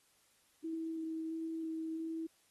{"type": "tone with vibrato", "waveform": "sine", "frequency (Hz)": 323.2, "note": "E4", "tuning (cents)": -34, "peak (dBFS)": -37, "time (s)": [0.64, 2.27], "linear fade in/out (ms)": 10, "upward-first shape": "square", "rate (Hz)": 1.5, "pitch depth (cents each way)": 9, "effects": ["white hiss -71 dBFS RMS until 2.5 s", "AAC 32 kbps"]}